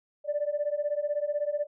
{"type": "beating tone pair", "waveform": "sine", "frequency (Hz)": [580, 596], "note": ["D5", "D5"], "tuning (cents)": [-22, 25], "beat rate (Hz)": 16, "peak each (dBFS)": -29, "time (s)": [0.24, 1.67], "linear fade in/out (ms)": 50, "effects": ["tanh soft clip ceiling -20 dBFS"]}